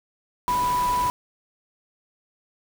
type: tone in noise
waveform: sine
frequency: 987.8 Hz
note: B5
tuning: in tune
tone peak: -20 dBFS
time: 0.48-1.1 s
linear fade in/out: 0 ms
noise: pink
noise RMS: -33 dBFS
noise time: 0.48-1.1 s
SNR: +10 dB
effects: none